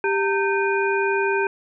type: tone cluster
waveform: sine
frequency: 394.4 / 912 / 1553 / 2443 Hz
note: G4 / A#5 / G6 / D#7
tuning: +11 / -38 / -17 / -32 cents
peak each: -21 / -25 / -25 / -28 dBFS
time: 0.04-1.47 s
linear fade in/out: 2 ms
effects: none